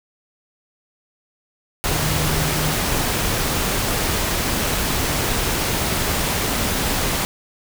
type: tone in noise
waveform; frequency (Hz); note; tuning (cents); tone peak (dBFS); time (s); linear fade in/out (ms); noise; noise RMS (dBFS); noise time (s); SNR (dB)
sine; 153.3; D#3; -25; -24; 1.92-2.74; 0; pink; -21; 1.84-7.25; -6
effects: none